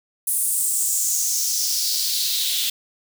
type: noise with high-pass filter sweep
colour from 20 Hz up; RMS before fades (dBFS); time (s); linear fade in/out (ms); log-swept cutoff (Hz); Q
white; -22; 0.27-2.7; 5; 10000 to 3300; 3.7
effects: none